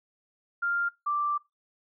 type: tone pair in turn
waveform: sine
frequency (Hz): 1396.9 / 1174.6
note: F6 / D6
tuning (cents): 0 / 0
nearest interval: minor third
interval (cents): 300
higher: first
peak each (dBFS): -25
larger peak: neither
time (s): 0.62-0.89 / 1.06-1.38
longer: second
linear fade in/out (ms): 10
effects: noise-tail reverb RT60 0.2 s tail -21 dB re dry